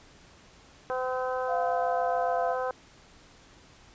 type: harmonic tone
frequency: 255.7 Hz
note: C4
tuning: 40 cents flat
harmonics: 2 / 3 / 4 / 5 / 6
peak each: -30 / -34 / -36 / -38 / -40 dBFS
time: 0.9-2.71 s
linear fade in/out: 0 ms
type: tone with pitch glide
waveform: sine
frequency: 700 to 692 Hz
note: F5 to F5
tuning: +4 to -16 cents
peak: -27 dBFS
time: 1.47-2.56 s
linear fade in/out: 50 ms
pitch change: -20 cents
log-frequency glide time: 2.29-2.39 s
effects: pink hiss -55 dBFS RMS until 3.94 s + resampled to 16000 Hz